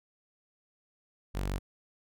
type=tone; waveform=sawtooth; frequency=47.83 Hz; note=G1; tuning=42 cents flat; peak=-27 dBFS; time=1.34-1.59 s; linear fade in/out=20 ms; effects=none